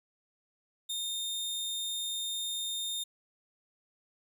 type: tone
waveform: sawtooth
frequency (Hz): 3649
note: A#7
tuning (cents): -38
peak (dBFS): -30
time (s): 0.89-3.04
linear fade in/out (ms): 10
effects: none